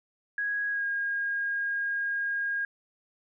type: tone with pitch glide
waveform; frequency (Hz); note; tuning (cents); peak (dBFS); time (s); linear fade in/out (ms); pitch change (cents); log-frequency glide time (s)
sine; 1655 to 1626.6; G#6 to G#6; -6 to -36; -27; 0.38-2.65; 2; -30; 0.69-0.85
effects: none